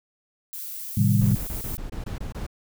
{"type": "noise", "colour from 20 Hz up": "violet", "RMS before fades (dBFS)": -35, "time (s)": [0.53, 1.77], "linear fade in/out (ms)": 0}
{"type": "chord", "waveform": "sine", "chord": "A half-diminished seventh", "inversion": "none", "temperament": "just", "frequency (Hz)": [110, 132, 158.4, 198], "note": ["A2", "C3", "Eb3", "G3"], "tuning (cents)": [0, 16, 31, 18], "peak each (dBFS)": [-20, -23, -26, -22], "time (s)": [0.97, 1.35], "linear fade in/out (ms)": 5}
{"type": "noise bursts", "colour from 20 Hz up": "brown", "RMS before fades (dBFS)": -32, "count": 9, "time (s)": [1.21, 2.466], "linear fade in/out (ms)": 5, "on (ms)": 120, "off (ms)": 22}
{"effects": []}